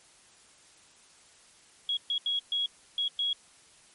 sine tone bursts at uneven times, 3322 Hz, G#7, in tune, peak -26 dBFS, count 6, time 1.89-1.97 / 2.1-2.18 / 2.26-2.39 / 2.52-2.66 / 2.98-3.08 / 3.19-3.33 s, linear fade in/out 2 ms, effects white hiss -58 dBFS RMS until 3.94 s + MP3 48 kbps

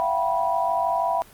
sine tone cluster, 672 / 718 / 771 / 977 Hz, E5 / F5 / G5 / B5, +33 / +48 / -29 / -19 cents, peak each -25 / -30 / -26 / -24 dBFS, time 0-1.22 s, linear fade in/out 0 ms, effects pink hiss -49 dBFS RMS until 1.33 s + Opus 32 kbps

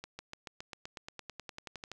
accelerating click train, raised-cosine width 0.2 ms, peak -25 dBFS, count 18, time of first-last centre 0.04-1.917 s, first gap 150 ms, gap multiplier 0.96, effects none

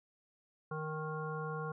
harmonic tone, 155.56 Hz, D#3, in tune, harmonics 1 / 3 / 5 / 7 / 9, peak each -40 / -42 / -48 / -44 / -46 dBFS, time 0.71-1.72 s, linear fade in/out 5 ms, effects none

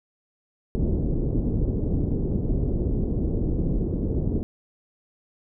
pink low-pass noise, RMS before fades -24 dBFS, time 0.75-4.43 s, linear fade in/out 0 ms, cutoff 400 Hz, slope 24 dB/octave, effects none

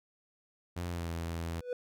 sawtooth tone with pitch glide, 87.31 to 83.56 Hz, F2 to E2, 0 to +24 cents, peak -31 dBFS, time 0.76-1.61 s, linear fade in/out 10 ms, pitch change -76 cents, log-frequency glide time 0.88-1.09 s
triangle tone with exponential growth, 493.9 Hz, B4, in tune, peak -27 dBFS, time 1.53-1.73 s, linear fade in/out 2 ms, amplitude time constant 43 ms
effects none

